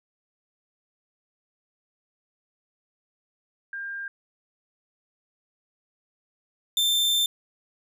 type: tone pair in turn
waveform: sine / 40% pulse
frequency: 1600 / 3569 Hz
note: G6 / A7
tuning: +35 / +24 cents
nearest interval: octave + major second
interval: 1389 cents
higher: second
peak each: -31 / -19 dBFS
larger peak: second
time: 3.73-4.08 / 6.77-7.26 s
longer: second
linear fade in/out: 2 ms
effects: none